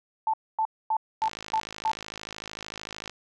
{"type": "tone bursts", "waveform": "sine", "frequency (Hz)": 880, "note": "A5", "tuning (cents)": 0, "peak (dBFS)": -22, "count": 6, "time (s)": [0.27, 1.916], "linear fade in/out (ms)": 2, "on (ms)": 66, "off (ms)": 250}
{"type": "click train", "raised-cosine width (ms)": 0.2, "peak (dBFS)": -19, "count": 101, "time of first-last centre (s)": [1.22, 3.096], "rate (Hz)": 53.3}
{"effects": []}